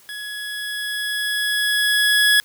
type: tone with level ramp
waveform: 25% pulse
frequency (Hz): 1681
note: G#6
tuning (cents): +20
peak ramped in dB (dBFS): -26 to -8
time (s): 0.09-2.4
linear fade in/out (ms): 0
effects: white hiss -51 dBFS RMS until 2.44 s